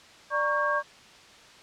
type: tone cluster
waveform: sine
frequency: 591 / 937 / 1111 / 1606 Hz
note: D5 / A#5 / C#6 / G6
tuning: +11 / +9 / +4 / +41 cents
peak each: -29 / -36 / -27 / -28 dBFS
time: 0.3-0.83 s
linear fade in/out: 50 ms
effects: white hiss -51 dBFS RMS until 1.62 s + low-pass 5000 Hz 12 dB/octave